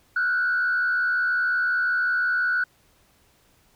sine tone with frequency modulation, 1474 Hz, F#6, 7 cents flat, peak -19 dBFS, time 0.16-2.64 s, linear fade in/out 5 ms, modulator 74.4 Hz, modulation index 0.74, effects tanh soft clip ceiling -16 dBFS + pink hiss -61 dBFS RMS until 3.75 s

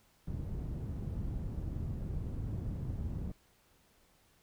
white low-pass noise, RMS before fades -38 dBFS, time 0.27-3.32 s, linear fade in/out 5 ms, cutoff 120 Hz, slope 12 dB/octave, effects pink hiss -68 dBFS RMS until 4.42 s

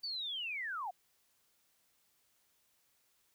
sine linear sweep, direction down, 4647 to 679 Hz, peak -37 dBFS, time 0.03-0.91 s, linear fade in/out 10 ms, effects white hiss -74 dBFS RMS until 3.34 s

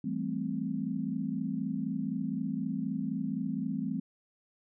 sine chord, A minor seventh, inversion second, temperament equal with one note detuned, 164.81 / 196 / 220 / 260 Hz, E3 / G3 / A3 / C4, 0 / 0 / 0 / -11 cents, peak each -38 / -36 / -36 / -35 dBFS, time 0.04-4 s, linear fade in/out 5 ms, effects none

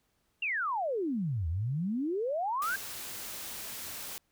sine exponential two-way sweep, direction down then up, 2838 to 77 to 1634 Hz, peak -29 dBFS, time 0.42-2.76 s, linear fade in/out 5 ms, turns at 1.48 s
white noise, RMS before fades -41 dBFS, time 2.62-4.18 s, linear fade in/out 0 ms
effects pink hiss -75 dBFS RMS until 4.31 s

